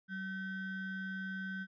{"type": "ring-modulated tone", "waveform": "triangle", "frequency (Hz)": 860, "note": "A5", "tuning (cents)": -40, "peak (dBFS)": -33, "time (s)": [0.08, 1.67], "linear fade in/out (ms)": 50, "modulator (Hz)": 670, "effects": ["resampled to 11025 Hz"]}